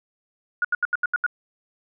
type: tone bursts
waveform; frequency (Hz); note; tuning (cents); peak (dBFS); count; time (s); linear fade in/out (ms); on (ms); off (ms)
sine; 1444; F#6; -43; -18; 7; 0.62-1.264; 2; 26; 77
effects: none